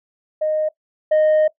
sine tone pair in turn, 618 / 618 Hz, D#5 / D#5, -12 / -12 cents, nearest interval unison, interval 0 cents, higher neither, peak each -16 / -9 dBFS, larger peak second, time 0.41-0.69 / 1.11-1.48 s, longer second, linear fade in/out 10 ms, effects noise-tail reverb RT60 0.1 s tail -19 dB re dry + tanh soft clip ceiling -11 dBFS

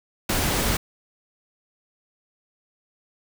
pink noise, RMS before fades -23 dBFS, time 0.29-0.77 s, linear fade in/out 5 ms, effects none

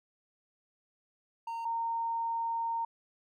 triangle / sine tone pair in turn, 920 / 920 Hz, A#5 / A#5, -23 / -23 cents, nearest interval unison, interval 0 cents, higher neither, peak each -33 / -30 dBFS, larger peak second, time 1.47-1.65 / 1.65-2.85 s, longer second, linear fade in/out 5 ms, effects none

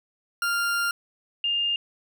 40% pulse / sine tone pair in turn, 1396.9 / 2813 Hz, F6 / F7, 0 / +12 cents, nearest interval octave, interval 1212 cents, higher second, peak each -22 dBFS, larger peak neither, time 0.42-0.91 / 1.44-1.76 s, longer first, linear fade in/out 2 ms, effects none

